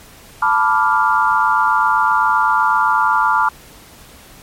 sine chord, B half-diminished seventh, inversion third, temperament equal, 880 / 987.8 / 1174.7 / 1396.9 Hz, A5 / B5 / D6 / F6, 0 / 0 / 0 / 0 cents, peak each -17 dBFS, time 0.42-3.49 s, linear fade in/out 5 ms, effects pink hiss -42 dBFS RMS until 4.42 s + MP3 64 kbps

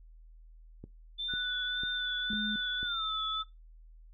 click train, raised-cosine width 3 ms, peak -31 dBFS, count 5, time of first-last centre 0.84-2.83 s, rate 2.01 Hz
sine tone with vibrato, 3520 Hz, A7, in tune, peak -33 dBFS, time 1.18-3.43 s, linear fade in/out 20 ms, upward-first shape sine, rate 1.8 Hz, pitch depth 38 cents each way
sine tone with pitch glide, 1480 to 1295.9 Hz, F#6 to E6, 0 to -30 cents, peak -35 dBFS, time 1.28-3.44 s, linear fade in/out 20 ms, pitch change -230 cents, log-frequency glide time 2.84-3.02 s
sine tone, 212.1 Hz, G#3, 37 cents sharp, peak -34 dBFS, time 2.3-2.56 s, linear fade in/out 2 ms
effects noise-tail reverb RT60 0.2 s tail -20 dB re dry + added 40 Hz sine -51 dBFS peak until 4.13 s

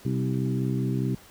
harmonic tone with a mistuned harmonic, 64.9 Hz, C2, 13 cents flat, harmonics 2 / 3 / 4 / 5 / 6, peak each -26 / -30 / -32 / -34 / -36 dBFS, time 0.05-1.15 s, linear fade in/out 5 ms, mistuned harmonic 5, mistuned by -17 cents, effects pink hiss -51 dBFS RMS until 1.3 s

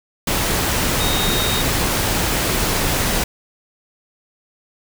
sine tone in noise, 3729 Hz, A#7, in tune, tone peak -23 dBFS, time 1-1.62 s, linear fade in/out 5 ms, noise pink, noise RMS -19 dBFS, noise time 0.27-3.24 s, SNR -7 dB, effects none

